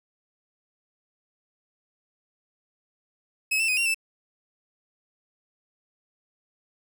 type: tone with pitch steps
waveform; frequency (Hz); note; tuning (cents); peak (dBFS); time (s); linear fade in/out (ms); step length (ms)
40% pulse; 2571 / 2672 / 2506 / 2754 / 2644; E7 / E7 / D#7 / F7 / E7; -44 / +23 / +12 / -25 / +5; -21; 3.51-3.945; 10; 87
effects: none

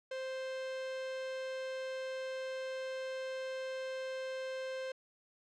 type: tone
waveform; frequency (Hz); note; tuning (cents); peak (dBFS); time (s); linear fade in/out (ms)
45% pulse; 523.3; C5; 0; -38; 0.11-4.92; 5
effects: low-pass 5000 Hz 12 dB/octave

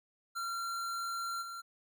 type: tone with level steps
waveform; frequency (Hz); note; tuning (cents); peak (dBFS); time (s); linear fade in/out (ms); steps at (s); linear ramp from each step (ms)
square; 1371; F6; -32; -36 / -42; 0.35-1.62; 20; 1.41; 20
effects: none

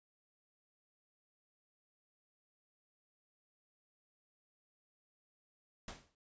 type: noise with exponential decay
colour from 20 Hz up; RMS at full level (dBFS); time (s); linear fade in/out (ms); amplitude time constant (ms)
pink; -44; 5.88-6.15; 2; 57
effects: resampled to 16000 Hz

